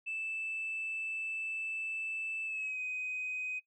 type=tone with pitch glide; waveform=sine; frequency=2637 to 2509 Hz; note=E7 to D#7; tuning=0 to +14 cents; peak=-34 dBFS; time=0.06-3.6 s; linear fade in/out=20 ms; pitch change=-86 cents; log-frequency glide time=2.45-2.8 s; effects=noise-tail reverb RT60 0.1 s tail -18 dB re dry + tanh soft clip ceiling -31 dBFS